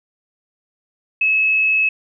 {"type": "tone", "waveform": "sine", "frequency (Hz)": 2585, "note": "E7", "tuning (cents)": -34, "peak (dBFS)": -13, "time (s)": [1.21, 1.89], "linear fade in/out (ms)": 5, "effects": []}